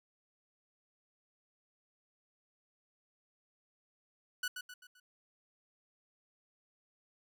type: tone with echo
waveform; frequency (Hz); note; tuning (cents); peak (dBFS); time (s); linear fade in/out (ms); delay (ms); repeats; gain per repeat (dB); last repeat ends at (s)
sawtooth; 1480; F#6; 0; -30; 4.43-4.48; 5; 130; 4; -7; 5
effects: none